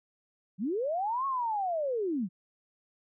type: linear two-way sweep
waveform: sine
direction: up then down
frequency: 164.81 to 1108.7 to 164.81 Hz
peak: -28 dBFS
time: 0.58-2.29 s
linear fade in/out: 50 ms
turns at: 1.26 s
effects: none